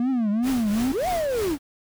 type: tone with vibrato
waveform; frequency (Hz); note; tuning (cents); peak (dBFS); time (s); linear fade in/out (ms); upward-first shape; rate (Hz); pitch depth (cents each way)
triangle; 233.1; A#3; 0; -18; 0-0.92; 2; triangle; 2.5; 260
type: noise with tremolo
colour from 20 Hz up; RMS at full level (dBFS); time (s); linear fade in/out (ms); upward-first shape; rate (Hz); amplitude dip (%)
pink; -32; 0.42-1.59; 50; triangle; 3.2; 70
type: linear two-way sweep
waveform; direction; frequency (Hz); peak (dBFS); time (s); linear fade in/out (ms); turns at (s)
triangle; up then down; 261.3 to 755 to 261.3; -20; 0.91-1.58; 50; 1.08
effects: none

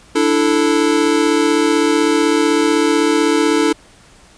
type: chord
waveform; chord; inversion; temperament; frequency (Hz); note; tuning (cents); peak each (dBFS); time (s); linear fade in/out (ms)
square; D suspended second; none; equal; 293.7 / 329.6 / 440; D4 / E4 / A4; 0 / 0 / 0; -17; 0.15-3.73; 10
effects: pink hiss -46 dBFS RMS until 4.37 s + resampled to 22050 Hz

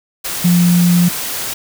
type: tone in noise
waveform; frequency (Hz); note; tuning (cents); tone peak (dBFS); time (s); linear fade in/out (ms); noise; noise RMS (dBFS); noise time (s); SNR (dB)
sine; 175.2; F3; +6; -8; 0.44-1.09; 10; white; -22; 0.24-1.54; +11
effects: none

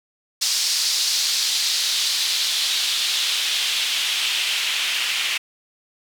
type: noise with band-pass filter sweep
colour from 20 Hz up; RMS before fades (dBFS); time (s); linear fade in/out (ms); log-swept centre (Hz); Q
white; -22; 0.41-5.38; 10; 4900 to 2700; 2.2
effects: none

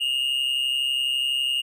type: tone with amplitude modulation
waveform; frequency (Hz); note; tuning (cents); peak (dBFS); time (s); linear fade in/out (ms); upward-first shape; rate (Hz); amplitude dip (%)
triangle; 2843; F7; +30; -17; 0-1.62; 20; sine; 132; 65
effects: none

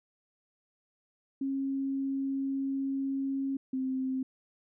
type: tone pair in turn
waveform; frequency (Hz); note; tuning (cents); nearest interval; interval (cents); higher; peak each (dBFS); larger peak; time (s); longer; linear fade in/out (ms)
sine; 271.6 / 261.6; C#4 / C4; -35 / 0; minor second; 65; first; -29 / -29; neither; 1.41-3.57 / 3.73-4.23; first; 5
effects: none

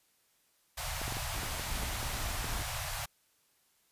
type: band-stop noise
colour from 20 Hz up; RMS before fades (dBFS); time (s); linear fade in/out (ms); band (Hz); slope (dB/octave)
pink; -37; 0.77-3.06; 10; 140 to 600; 48
type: clicks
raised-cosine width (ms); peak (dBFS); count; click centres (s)
2; -28; 9; 1.016 / 1.08 / 1.123 / 1.169 / 1.433 / 1.596 / 1.833 / 2.029 / 2.444
type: noise with tremolo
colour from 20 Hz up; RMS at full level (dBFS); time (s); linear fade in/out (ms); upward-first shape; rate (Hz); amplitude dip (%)
brown; -39; 1.34-2.63; 0; triangle; 2.6; 50
effects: white hiss -71 dBFS RMS until 3.91 s + resampled to 32000 Hz

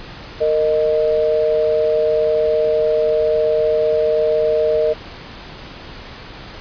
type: tone pair together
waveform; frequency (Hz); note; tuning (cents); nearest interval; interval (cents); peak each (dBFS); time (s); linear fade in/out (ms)
sine; 460.5 / 618.2; A#4 / D#5; -21 / -11; perfect fourth; 510; -16; 0.4-4.94; 20
effects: pink hiss -35 dBFS RMS until 6.6 s + resampled to 11025 Hz

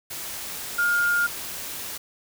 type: tone in noise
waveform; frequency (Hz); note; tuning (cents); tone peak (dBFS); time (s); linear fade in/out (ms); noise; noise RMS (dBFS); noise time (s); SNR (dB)
sine; 1415; F6; +22; -19; 0.78-1.27; 10; white; -34; 0.1-1.98; +12
effects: none

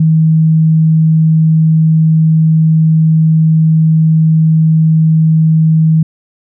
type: tone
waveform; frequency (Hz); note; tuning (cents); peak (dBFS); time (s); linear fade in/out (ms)
sine; 159.3; D#3; +41; -5; 0-6.03; 5
effects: none

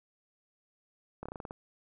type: slowing click train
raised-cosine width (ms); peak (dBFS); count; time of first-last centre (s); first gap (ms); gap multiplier
1; -26; 8; 1.23-1.509; 26; 1.14
effects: none

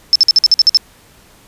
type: tone bursts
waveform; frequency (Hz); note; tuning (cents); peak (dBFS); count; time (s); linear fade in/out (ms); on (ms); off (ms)
sine; 5274; E8; 0; -4; 9; 0.13-0.771; 0; 25; 52
effects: pink hiss -46 dBFS RMS until 1.47 s + resampled to 32000 Hz

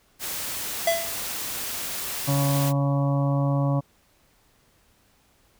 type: noise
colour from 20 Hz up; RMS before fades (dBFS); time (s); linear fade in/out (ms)
white; -31; 0.19-2.73; 50
type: tone with exponential decay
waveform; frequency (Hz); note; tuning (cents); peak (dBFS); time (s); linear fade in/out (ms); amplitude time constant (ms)
square; 670; E5; +28; -17; 0.87-1.22; 5; 75
type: harmonic tone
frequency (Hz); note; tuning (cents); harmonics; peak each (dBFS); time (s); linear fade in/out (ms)
140.1; C#3; +19; 1 / 2 / 4 / 5 / 6 / 7 / 8; -21 / -28 / -30 / -36 / -40 / -37 / -37; 2.27-3.81; 20
effects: pink hiss -62 dBFS RMS until 5.59 s

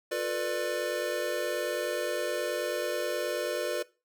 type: chord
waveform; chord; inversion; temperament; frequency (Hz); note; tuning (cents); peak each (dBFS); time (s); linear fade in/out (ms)
square; B half-diminished seventh; second; just; 355.6 / 444.5 / 493.9 / 592.7; F4 / A4 / B4 / D5; +31 / +18 / 0 / +16; -37 / -38 / -34 / -34; 0.11-3.83; 10
effects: noise-tail reverb RT60 0.3 s tail -20 dB re dry

